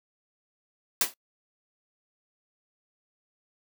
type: noise with exponential decay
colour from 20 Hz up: white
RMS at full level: -19 dBFS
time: 1.01-1.14 s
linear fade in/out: 2 ms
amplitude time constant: 28 ms
effects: noise-tail reverb RT60 0.1 s tail -23 dB re dry + high-pass 200 Hz 12 dB/octave